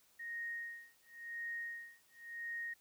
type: tone with tremolo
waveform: sine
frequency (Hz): 1864.7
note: A#6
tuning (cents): 0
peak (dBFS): -39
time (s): 0.19-2.74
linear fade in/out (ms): 10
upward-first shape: sine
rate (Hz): 0.94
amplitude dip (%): 100
effects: white hiss -70 dBFS RMS until 2.8 s

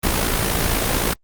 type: noise with amplitude modulation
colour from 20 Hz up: pink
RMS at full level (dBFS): -17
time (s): 0.03-1.14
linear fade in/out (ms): 10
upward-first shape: sine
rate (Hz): 55.8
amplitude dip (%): 55
effects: Opus 24 kbps

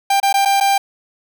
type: tone with dropouts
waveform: 45% pulse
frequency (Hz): 792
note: G5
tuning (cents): +18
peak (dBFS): -12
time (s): 0.1-0.78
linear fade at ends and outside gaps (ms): 5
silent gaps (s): 0.201-0.229 / 0.328-0.34 / 0.451-0.456 / 0.602-0.608
effects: none

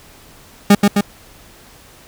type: tone with echo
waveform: 40% pulse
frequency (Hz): 202.9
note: G#3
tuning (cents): -40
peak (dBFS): -4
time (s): 0.7-0.75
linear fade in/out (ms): 5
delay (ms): 130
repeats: 2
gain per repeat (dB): -3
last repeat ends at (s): 1.01
effects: pink hiss -44 dBFS RMS until 2.07 s

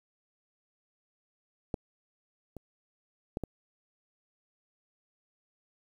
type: clicks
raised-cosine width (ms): 2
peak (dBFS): -18 / -29 / -19 / -21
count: 4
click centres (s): 1.742 / 2.567 / 3.371 / 3.437
effects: 9-bit

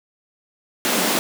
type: high-pass noise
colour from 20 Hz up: pink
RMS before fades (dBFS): -20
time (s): 0.85-1.19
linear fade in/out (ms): 0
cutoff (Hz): 170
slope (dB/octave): 96
effects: none

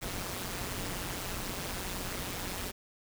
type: noise with amplitude modulation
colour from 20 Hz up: pink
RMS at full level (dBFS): -34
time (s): 0.01-2.72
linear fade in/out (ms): 20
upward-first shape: sine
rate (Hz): 184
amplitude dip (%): 75
effects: none

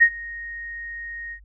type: tone with ADSR envelope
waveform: sine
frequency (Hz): 1864.7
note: A#6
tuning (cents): 0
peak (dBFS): -8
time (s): 0-1.4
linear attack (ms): 22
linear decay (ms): 69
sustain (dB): -23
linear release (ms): 81
effects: added 50 Hz sine -46 dBFS peak until 1.44 s

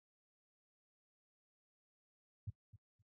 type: tone with echo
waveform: sine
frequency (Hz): 103.83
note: G#2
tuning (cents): 0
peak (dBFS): -39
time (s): 2.47-2.5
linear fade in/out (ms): 5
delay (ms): 260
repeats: 2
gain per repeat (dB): -15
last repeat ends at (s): 3.02
effects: noise-tail reverb RT60 0.1 s tail -21 dB re dry + high-pass 60 Hz 12 dB/octave

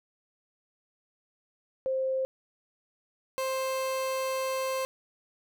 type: tone pair in turn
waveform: sine / 30% pulse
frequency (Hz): 526 / 526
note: C5 / C5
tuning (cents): +9 / +9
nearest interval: unison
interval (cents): 0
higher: neither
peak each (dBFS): -26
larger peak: neither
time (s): 1.86-2.25 / 3.38-4.85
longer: second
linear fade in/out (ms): 0
effects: none

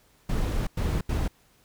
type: noise bursts at uneven times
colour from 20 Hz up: brown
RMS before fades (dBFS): -26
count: 3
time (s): 0.29-0.67 / 0.77-1.01 / 1.09-1.28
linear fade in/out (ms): 5
effects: pink hiss -62 dBFS RMS until 1.64 s

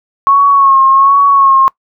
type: tone with vibrato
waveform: sine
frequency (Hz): 1097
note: C#6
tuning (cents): -18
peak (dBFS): -4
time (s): 0.27-1.68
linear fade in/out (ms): 0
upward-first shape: sine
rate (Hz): 1.3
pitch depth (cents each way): 41
effects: noise-tail reverb RT60 0.1 s tail -23 dB re dry

